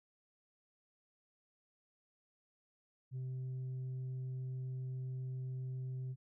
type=tone; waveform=sine; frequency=129.1 Hz; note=C3; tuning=23 cents flat; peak=-36 dBFS; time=3.11-6.16 s; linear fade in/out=50 ms; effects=tanh soft clip ceiling -38 dBFS